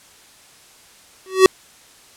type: tone with exponential growth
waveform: square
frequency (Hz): 377.6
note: F#4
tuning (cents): +35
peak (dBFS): -3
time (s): 1.26-1.46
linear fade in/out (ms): 1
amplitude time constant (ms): 42
effects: white hiss -48 dBFS RMS until 2.16 s + low-pass 10000 Hz 12 dB/octave